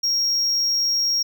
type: tone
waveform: triangle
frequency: 5588 Hz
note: F8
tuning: in tune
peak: -17 dBFS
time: 0.03-1.23 s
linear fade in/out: 10 ms
effects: none